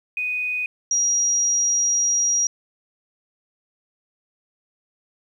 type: tone pair in turn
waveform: sine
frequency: 2489 / 5728 Hz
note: D#7 / F8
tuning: 0 / +43 cents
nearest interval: octave + major second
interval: 1443 cents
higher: second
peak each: -22 / -17 dBFS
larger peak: second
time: 0.17-0.66 / 0.91-2.47 s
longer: second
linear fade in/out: 2 ms
effects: 9-bit